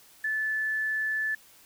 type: tone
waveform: sine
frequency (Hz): 1742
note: A6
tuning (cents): -18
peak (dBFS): -26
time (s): 0.24-1.35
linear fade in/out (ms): 5
effects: white hiss -56 dBFS RMS until 1.65 s